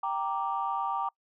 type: chord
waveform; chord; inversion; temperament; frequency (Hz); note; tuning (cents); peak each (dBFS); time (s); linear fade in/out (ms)
sine; G minor; none; equal; 784 / 932.3 / 1174.7; G5 / Bb5 / D6; 0 / 0 / 0; -32; 0.03-1.09; 5
effects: noise-tail reverb RT60 0.1 s tail -26 dB re dry + tanh soft clip ceiling -19 dBFS